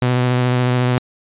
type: tone with vibrato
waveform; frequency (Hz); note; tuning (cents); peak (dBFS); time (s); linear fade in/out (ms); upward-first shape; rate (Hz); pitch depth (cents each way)
sawtooth; 124.7; B2; +17; -10; 0.02-0.98; 0; sine; 14; 19
effects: resampled to 8000 Hz